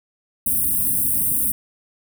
white band-stop noise, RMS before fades -20 dBFS, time 0.46-1.52 s, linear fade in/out 5 ms, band 310 to 8600 Hz, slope 96 dB/octave, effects none

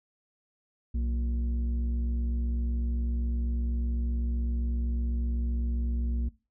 sine tone pair together, 61.74 / 233.1 Hz, B1 / A#3, 0 / 0 cents, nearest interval octave + major seventh, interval 2300 cents, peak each -25 / -35 dBFS, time 0.94-6.29 s, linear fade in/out 10 ms, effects noise-tail reverb RT60 0.3 s tail -20 dB re dry + tanh soft clip ceiling -23 dBFS

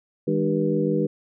sine tone cluster, 160.1 / 206.4 / 303.1 / 389.8 / 483.3 Hz, D#3 / G#3 / D#4 / G4 / B4, +50 / -10 / -45 / -10 / -38 cents, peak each -26 dBFS, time 0.27-1.07 s, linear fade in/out 10 ms, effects none

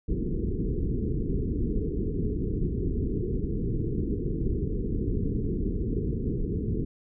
pink low-pass noise, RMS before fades -28 dBFS, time 0.08-6.85 s, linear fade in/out 10 ms, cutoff 450 Hz, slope 96 dB/octave, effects none

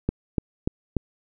click train, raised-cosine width 3 ms, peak -9 dBFS, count 4, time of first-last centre 0.09-0.967 s, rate 3.42 Hz, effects none

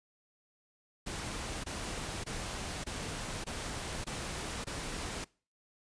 pink noise bursts, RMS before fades -39 dBFS, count 7, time 1.06-5.246 s, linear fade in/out 10 ms, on 580 ms, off 21 ms, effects noise-tail reverb RT60 0.4 s tail -24 dB re dry + resampled to 22050 Hz

